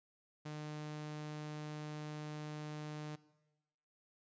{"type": "tone", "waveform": "sawtooth", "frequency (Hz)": 151.3, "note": "D#3", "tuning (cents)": -48, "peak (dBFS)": -39, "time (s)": [0.45, 3.16], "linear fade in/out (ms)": 10, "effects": ["noise-tail reverb RT60 1.0 s tail -18 dB re dry", "resampled to 16000 Hz"]}